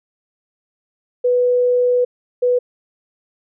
sine tone bursts at uneven times, 493.5 Hz, B4, 1 cent flat, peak -12 dBFS, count 2, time 1.24-2.05 / 2.42-2.59 s, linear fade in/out 10 ms, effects none

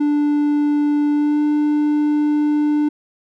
triangle tone with pitch glide, 293.7 to 297.6 Hz, D4 to D4, 0 to +23 cents, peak -12 dBFS, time 0-2.89 s, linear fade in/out 10 ms, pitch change +23 cents, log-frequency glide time 1.12-1.41 s, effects none

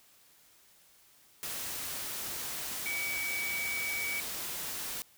sine tone in noise, 2274 Hz, C#7, 44 cents sharp, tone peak -33 dBFS, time 2.86-4.2 s, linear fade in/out 0 ms, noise white, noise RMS -38 dBFS, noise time 1.43-5.02 s, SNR +2 dB, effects white hiss -62 dBFS RMS until 5.17 s

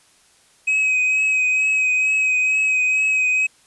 triangle tone with vibrato, 2535 Hz, D#7, 32 cents sharp, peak -14 dBFS, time 0.67-3.47 s, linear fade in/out 10 ms, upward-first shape triangle, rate 2.2 Hz, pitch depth 26 cents each way, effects white hiss -55 dBFS RMS until 3.66 s + resampled to 24000 Hz

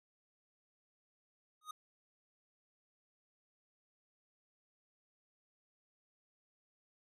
square tone with exponential growth, 1244.5 Hz, D#6, in tune, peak -40 dBFS, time 1.61-1.71 s, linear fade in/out 5 ms, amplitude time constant 21 ms, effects resampled to 32000 Hz

